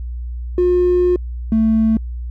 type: tone pair in turn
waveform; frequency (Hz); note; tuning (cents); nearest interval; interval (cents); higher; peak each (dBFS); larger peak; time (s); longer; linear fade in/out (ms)
triangle; 357.8 / 221.8; F4 / A3; +42 / +14; minor sixth; 828; first; -8; neither; 0.58-1.16 / 1.52-1.97; first; 2
effects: tanh soft clip ceiling -8 dBFS + added 60 Hz sine -23 dBFS peak until 2.3 s